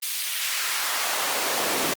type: noise with high-pass filter sweep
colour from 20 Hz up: pink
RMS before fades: -26 dBFS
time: 0.02-1.94 s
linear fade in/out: 10 ms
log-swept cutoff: 3600 to 280 Hz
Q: 0.95
effects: Opus 32 kbps